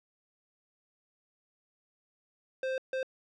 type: tone bursts at uneven times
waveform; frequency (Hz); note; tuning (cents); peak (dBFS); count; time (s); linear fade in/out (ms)
square; 523.3; C5; 0; -31; 2; 2.63-2.78 / 2.93-3.03; 2
effects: low-pass 3000 Hz 12 dB/octave